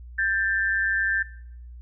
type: tone pair together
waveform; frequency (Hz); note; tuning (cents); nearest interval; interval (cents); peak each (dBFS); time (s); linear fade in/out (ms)
sine; 1578 / 1771.2; G6 / A6; +11 / +11; major second; 200; -24; 0.18-1.23; 10
effects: noise-tail reverb RT60 0.6 s tail -17 dB re dry + added 60 Hz sine -39 dBFS peak until 1.81 s